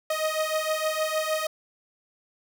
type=beating tone pair; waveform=sawtooth; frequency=622.3 / 628.8 Hz; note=D#5 / D#5; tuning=0 / +18 cents; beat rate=6.5 Hz; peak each=-24 dBFS; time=0.1-1.47 s; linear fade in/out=5 ms; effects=none